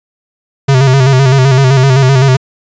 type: tone with vibrato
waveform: square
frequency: 133.1 Hz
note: C3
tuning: 30 cents sharp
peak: -5 dBFS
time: 0.68-2.37 s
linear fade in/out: 10 ms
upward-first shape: square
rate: 7.8 Hz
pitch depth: 57 cents each way
effects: resampled to 16000 Hz